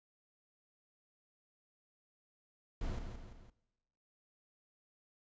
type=noise with echo; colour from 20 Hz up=brown; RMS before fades=-38 dBFS; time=2.81-2.99 s; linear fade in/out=2 ms; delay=170 ms; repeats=3; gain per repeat=-6 dB; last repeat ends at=3.5 s; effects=noise-tail reverb RT60 1.0 s tail -19 dB re dry + resampled to 16000 Hz